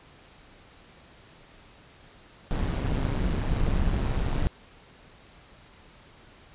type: noise with amplitude modulation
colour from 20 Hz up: brown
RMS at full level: -23 dBFS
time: 2.51-4.47 s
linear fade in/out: 0 ms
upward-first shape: sine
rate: 137 Hz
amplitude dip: 60%
effects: pink hiss -53 dBFS RMS until 6.54 s + resampled to 8000 Hz